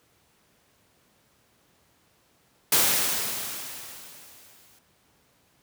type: noise with exponential decay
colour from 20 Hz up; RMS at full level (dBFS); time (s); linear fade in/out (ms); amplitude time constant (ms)
white; -19; 2.72-4.79; 5; 450
effects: pink hiss -64 dBFS RMS until 5.62 s + high-pass 80 Hz 12 dB/octave